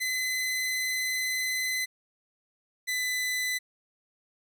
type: tone pair in turn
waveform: sawtooth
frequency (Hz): 2028 / 2005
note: B6 / B6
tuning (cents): +45 / +26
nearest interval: unison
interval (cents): 19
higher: first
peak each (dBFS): -24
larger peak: neither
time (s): 0-1.86 / 2.87-3.59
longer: first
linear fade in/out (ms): 20
effects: none